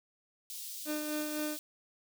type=high-pass noise; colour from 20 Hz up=white; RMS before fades=-43 dBFS; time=0.5-1.59 s; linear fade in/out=0 ms; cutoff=3300 Hz; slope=24 dB/octave
type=tone with tremolo; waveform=30% pulse; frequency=302.4 Hz; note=D#4; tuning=49 cents flat; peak=-30 dBFS; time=0.85-1.58 s; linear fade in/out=50 ms; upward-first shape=sine; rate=3.9 Hz; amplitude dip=40%
effects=none